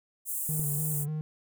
pink high-pass noise, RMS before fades -33 dBFS, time 0.25-1.06 s, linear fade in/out 50 ms, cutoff 8000 Hz, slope 48 dB/octave
triangle tone with vibrato, 149.8 Hz, D3, 35 cents sharp, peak -28 dBFS, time 0.49-1.21 s, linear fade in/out 0 ms, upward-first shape square, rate 3.4 Hz, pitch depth 51 cents each way
click, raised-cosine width 3 ms, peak -27 dBFS, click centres 0.595 s
effects none

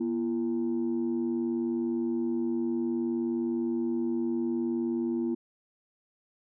sine tone pair together, 240 / 339.4 Hz, B3 / F4, -49 / -49 cents, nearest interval tritone, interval 600 cents, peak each -28 dBFS, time 0-5.35 s, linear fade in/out 10 ms, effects tanh soft clip ceiling -22 dBFS

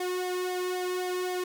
sawtooth tone with flanger, 363.9 Hz, F#4, 29 cents flat, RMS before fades -31 dBFS, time 0-1.44 s, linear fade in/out 5 ms, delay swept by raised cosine 0.71 to 1.5 ms, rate 3.8 Hz, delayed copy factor -0.75, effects none

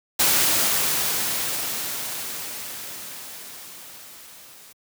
white noise with level ramp, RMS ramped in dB -18 to -47 dBFS, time 0.19-4.73 s, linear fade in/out 10 ms, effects high-pass 100 Hz 12 dB/octave

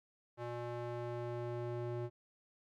square tone with band-pass filter sweep, 120 Hz, B2, 49 cents flat, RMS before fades -41 dBFS, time 0.37-2.1 s, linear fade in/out 50 ms, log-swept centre 700 to 360 Hz, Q 0.91, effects none

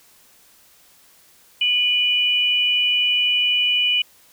sine tone pair together, 2452 / 2960 Hz, D#7 / F#7, -26 / 0 cents, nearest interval minor third, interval 326 cents, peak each -21 / -17 dBFS, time 1.61-4.02 s, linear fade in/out 5 ms, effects white hiss -53 dBFS RMS until 4.32 s

